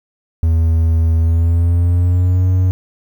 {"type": "tone with pitch glide", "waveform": "triangle", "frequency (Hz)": [81.6, 92.12], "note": ["E2", "F#2"], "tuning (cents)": [-17, -7], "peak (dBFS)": -8, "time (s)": [0.43, 2.71], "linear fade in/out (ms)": 0, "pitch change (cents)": 210, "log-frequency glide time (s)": [1.18, 2.47], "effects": ["8-bit"]}